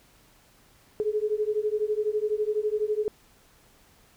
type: beating tone pair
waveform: sine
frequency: 419 / 431 Hz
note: G#4 / A4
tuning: +15 / -36 cents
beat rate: 12 Hz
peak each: -27 dBFS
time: 1-3.08 s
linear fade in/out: 0 ms
effects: pink hiss -59 dBFS RMS until 4.16 s